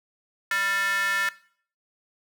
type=tone with high-pass filter; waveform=square; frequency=197 Hz; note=G3; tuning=9 cents sharp; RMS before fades=-25 dBFS; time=0.51-1.29 s; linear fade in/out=2 ms; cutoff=1600 Hz; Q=8.9; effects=noise-tail reverb RT60 0.5 s tail -18 dB re dry